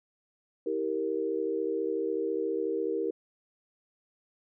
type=chord; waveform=sine; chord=E diminished; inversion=none; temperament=equal with one note detuned; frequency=321.9 / 392 / 466.2 Hz; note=E4 / G4 / Bb4; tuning=-41 / 0 / 0 cents; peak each=-34 / -32 / -31 dBFS; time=0.66-3.11 s; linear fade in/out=5 ms; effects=none